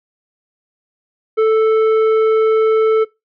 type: tone with tanh clipping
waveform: triangle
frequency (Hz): 440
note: A4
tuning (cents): 0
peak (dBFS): -11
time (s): 1.37-3.05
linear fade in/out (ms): 20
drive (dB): 13
effects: noise-tail reverb RT60 0.2 s tail -21 dB re dry